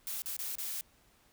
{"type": "noise with dropouts", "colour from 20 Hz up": "blue", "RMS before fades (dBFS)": -38, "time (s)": [0.07, 0.81], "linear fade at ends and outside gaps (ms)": 0, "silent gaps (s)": [[0.22, 0.259], [0.366, 0.39], [0.554, 0.584]], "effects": ["pink hiss -66 dBFS RMS until 1.32 s"]}